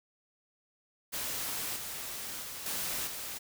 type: noise with level steps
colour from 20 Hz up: white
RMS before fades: -36 / -40 / -42 / -35 / -40 dBFS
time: 1.12-3.39 s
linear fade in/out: 20 ms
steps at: 1.76 / 2.42 / 2.66 / 3.07 s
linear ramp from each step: 2 ms
effects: none